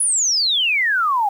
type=exponential sweep; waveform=sine; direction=down; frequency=10548 to 784 Hz; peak=-15 dBFS; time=0-1.29 s; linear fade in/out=5 ms; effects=8-bit